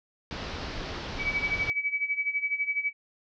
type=low-pass noise; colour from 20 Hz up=pink; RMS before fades=-36 dBFS; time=0.31-1.7 s; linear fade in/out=0 ms; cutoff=5400 Hz; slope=48 dB/octave
type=tone with tremolo; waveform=sine; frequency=2285 Hz; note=D7; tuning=48 cents flat; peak=-23 dBFS; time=1.18-2.93 s; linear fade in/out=50 ms; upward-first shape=sine; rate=12 Hz; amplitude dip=80%
effects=none